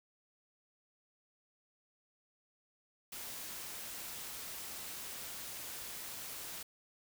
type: noise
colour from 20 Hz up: white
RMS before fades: -45 dBFS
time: 3.12-6.63 s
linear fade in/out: 5 ms
effects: none